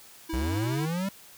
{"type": "tone", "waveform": "square", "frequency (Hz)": 324.8, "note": "E4", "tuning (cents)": -26, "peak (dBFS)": -32, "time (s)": [0.29, 0.86], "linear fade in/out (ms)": 10}
{"type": "linear sweep", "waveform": "square", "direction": "up", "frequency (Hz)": [56.5, 200.3], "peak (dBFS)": -28, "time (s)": [0.33, 1.09], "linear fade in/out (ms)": 5}
{"effects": ["white hiss -51 dBFS RMS until 1.37 s"]}